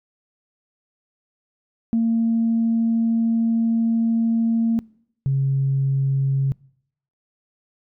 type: tone pair in turn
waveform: sine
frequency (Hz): 228.3 / 136.09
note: A#3 / C#3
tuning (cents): -36 / -32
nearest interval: major sixth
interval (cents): 896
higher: first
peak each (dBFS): -15 / -16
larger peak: first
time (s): 1.93-4.79 / 5.26-6.52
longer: first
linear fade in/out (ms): 0
effects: noise-tail reverb RT60 0.7 s tail -25 dB re dry + tanh soft clip ceiling -12 dBFS